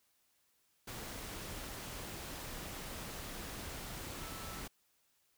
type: tone in noise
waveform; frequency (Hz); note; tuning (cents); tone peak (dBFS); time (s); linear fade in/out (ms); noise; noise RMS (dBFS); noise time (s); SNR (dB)
sine; 1318.5; E6; 0; -52; 4.2-4.61; 10; pink; -45; 0.87-4.68; -10
effects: white hiss -75 dBFS RMS until 5.37 s